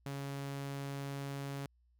sawtooth tone, 139.3 Hz, C#3, 9 cents sharp, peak -35 dBFS, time 0.06-1.66 s, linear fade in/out 2 ms, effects added 60 Hz sine -67 dBFS peak until 1.99 s

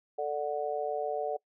harmonic tone, 147.4 Hz, D3, 7 cents sharp, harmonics 3 / 4 / 5, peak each -34 / -34 / -34 dBFS, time 0.18-1.37 s, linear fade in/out 10 ms, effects noise-tail reverb RT60 0.1 s tail -23 dB re dry

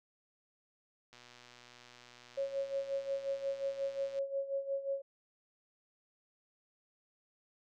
click train, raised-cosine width 0.2 ms, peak -38 dBFS, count 374, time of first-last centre 1.13-4.187 s, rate 122 Hz
sine tone with tremolo, 550 Hz, C#5, 14 cents flat, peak -31 dBFS, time 2.37-5.02 s, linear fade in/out 10 ms, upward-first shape sine, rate 5.6 Hz, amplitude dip 75%
effects none

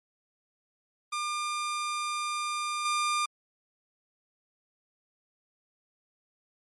sawtooth tone with level steps, 1200 Hz, D6, 37 cents sharp, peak -26 / -22 dBFS, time 1.12-3.26 s, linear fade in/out 10 ms, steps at 2.85 s, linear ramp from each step 5 ms, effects MP3 48 kbps

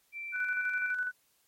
sine tone, 2344 Hz, D7, 4 cents flat, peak -37 dBFS, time 0.12-0.95 s, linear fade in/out 50 ms
sine tone with tremolo, 1490 Hz, F#6, 12 cents sharp, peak -28 dBFS, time 0.32-1.12 s, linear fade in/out 50 ms, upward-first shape square, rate 12 Hz, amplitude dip 40%
effects white hiss -70 dBFS RMS until 1.47 s + MP3 64 kbps

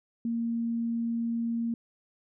sine tone, 231.9 Hz, A#3, 9 cents flat, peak -27 dBFS, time 0.25-1.74 s, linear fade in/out 2 ms, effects none

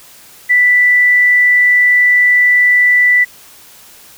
sine tone, 1975.5 Hz, B6, in tune, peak -6 dBFS, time 0.49-3.25 s, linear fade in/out 20 ms, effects white hiss -40 dBFS RMS until 4.17 s

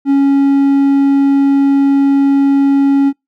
triangle tone, 277.2 Hz, C#4, in tune, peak -5 dBFS, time 0.05-3.13 s, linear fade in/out 50 ms, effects noise-tail reverb RT60 0.2 s tail -26 dB re dry

